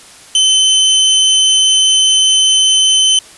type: tone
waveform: sawtooth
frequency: 3059 Hz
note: G7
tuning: 43 cents flat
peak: -4 dBFS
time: 0.35-3.19 s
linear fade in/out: 2 ms
effects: white hiss -38 dBFS RMS until 3.37 s + resampled to 24000 Hz

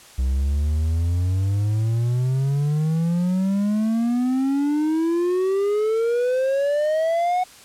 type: exponential sweep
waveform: triangle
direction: up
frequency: 63.2 to 740 Hz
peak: -16 dBFS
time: 0.18-7.44 s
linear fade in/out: 10 ms
effects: white hiss -46 dBFS RMS until 7.64 s + low-pass 10000 Hz 12 dB/octave

